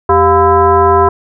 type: tone with frequency modulation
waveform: sine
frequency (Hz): 701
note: F5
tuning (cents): +6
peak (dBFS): -5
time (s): 0.09-1.09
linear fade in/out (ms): 5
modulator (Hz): 308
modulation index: 1.7
effects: none